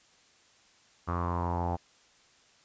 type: tone with low-pass filter sweep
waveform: sawtooth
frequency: 86.9 Hz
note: F2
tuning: 8 cents flat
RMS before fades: -31 dBFS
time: 1.07-1.77 s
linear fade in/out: 20 ms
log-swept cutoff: 1200 to 800 Hz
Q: 6.5
effects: white hiss -62 dBFS RMS until 2.64 s + resampled to 16000 Hz